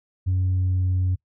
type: tone with pitch glide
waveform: sine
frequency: 92.5 to 91.91 Hz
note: F#2 to F#2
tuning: 0 to -11 cents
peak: -17 dBFS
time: 0.26-1.16 s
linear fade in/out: 20 ms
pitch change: -11 cents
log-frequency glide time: 0.48-0.85 s
effects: noise-tail reverb RT60 0.1 s tail -23 dB re dry + tanh soft clip ceiling -17 dBFS